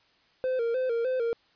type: tone with vibrato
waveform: triangle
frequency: 488.8 Hz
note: B4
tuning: 18 cents flat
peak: -23 dBFS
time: 0.44-1.33 s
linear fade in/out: 0 ms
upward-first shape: square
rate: 3.3 Hz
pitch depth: 89 cents each way
effects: white hiss -64 dBFS RMS until 1.55 s + resampled to 11025 Hz